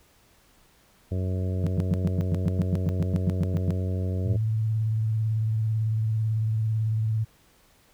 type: harmonic tone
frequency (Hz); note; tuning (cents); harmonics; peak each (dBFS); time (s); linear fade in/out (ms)
92.7; F#2; +4; 1 / 2 / 3 / 4 / 5 / 6 / 7; -25 / -34 / -39 / -40 / -40 / -43 / -45; 1.11-4.37; 10
type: tone bursts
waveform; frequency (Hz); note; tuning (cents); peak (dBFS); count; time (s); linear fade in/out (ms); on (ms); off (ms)
sine; 167.9; E3; +32; -20; 16; 1.64-3.706; 0; 26; 110
type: tone with vibrato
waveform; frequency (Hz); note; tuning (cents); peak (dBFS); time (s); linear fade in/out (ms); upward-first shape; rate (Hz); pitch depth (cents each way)
sine; 110; A2; 0; -22; 4.25-7.25; 20; triangle; 18; 42
effects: pink hiss -60 dBFS RMS until 7.93 s